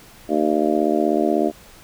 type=harmonic tone; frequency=76.3 Hz; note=D#2; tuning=33 cents flat; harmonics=3 / 4 / 5 / 6 / 7 / 8 / 9; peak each=-24 / -21 / -22 / -29 / -31 / -24 / -24 dBFS; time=0.28-1.52 s; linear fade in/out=50 ms; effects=pink hiss -46 dBFS RMS until 1.83 s